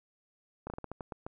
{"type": "slowing click train", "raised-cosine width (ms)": 1, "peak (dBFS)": -25, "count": 9, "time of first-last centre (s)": [0.67, 1.265], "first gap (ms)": 30, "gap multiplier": 1.25, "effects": []}